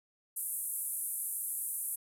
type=band-pass noise; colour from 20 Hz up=pink; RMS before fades=-37 dBFS; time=0.36-1.96 s; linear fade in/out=10 ms; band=9200 to 13000 Hz; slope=48 dB/octave; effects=none